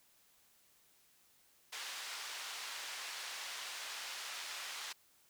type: band-pass noise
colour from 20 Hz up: white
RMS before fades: -45 dBFS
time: 1.72-4.93 s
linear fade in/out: 10 ms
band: 880 to 5000 Hz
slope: 12 dB/octave
effects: white hiss -69 dBFS RMS until 5.29 s